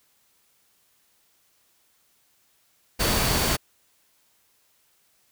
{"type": "tone in noise", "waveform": "sine", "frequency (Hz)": 4521, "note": "C#8", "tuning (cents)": 33, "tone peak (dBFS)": -33, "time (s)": [2.99, 3.57], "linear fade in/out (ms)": 20, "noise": "pink", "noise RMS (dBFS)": -23, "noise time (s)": [2.99, 3.57], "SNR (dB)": -13, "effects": ["white hiss -65 dBFS RMS until 5.31 s"]}